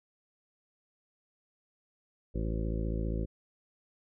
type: harmonic tone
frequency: 55 Hz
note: A1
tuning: in tune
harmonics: 1 / 2 / 3 / 4 / 5 / 6 / 7 / 9 / 10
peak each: -32 / -38 / -39 / -41 / -45 / -42 / -44 / -45 / -49 dBFS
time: 2.34-3.26 s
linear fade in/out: 20 ms
effects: none